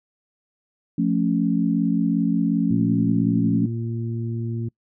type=chord; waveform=sine; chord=F augmented; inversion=none; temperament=equal; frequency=174.61 / 220 / 277.2 Hz; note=F3 / A3 / C#4; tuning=0 / 0 / 0 cents; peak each=-22 dBFS; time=0.98-3.66 s; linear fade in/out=5 ms
type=harmonic tone; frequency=115.5 Hz; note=A#2; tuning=16 cents flat; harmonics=1 / 2 / 3; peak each=-25 / -31 / -35 dBFS; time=2.7-4.69 s; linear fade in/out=10 ms
effects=noise-tail reverb RT60 0.1 s tail -26 dB re dry